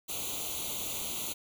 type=noise with comb filter; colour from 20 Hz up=white; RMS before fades=-36 dBFS; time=0.08-1.34 s; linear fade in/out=20 ms; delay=0.29 ms; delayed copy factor=+0.95; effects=none